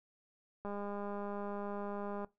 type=click train; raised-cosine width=1 ms; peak=-29 dBFS; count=325; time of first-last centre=0.65-2.246 s; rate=203 Hz; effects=noise-tail reverb RT60 0.2 s tail -20 dB re dry